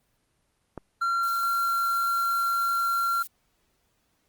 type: click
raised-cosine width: 1 ms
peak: -20 dBFS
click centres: 0.777 s
type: tone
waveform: triangle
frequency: 1373 Hz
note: F6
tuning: 30 cents flat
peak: -21 dBFS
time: 1.01-3.23 s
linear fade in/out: 10 ms
type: noise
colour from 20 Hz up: violet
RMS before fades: -39 dBFS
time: 1.23-3.27 s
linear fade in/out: 0 ms
effects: pink hiss -71 dBFS RMS until 4.28 s + Opus 24 kbps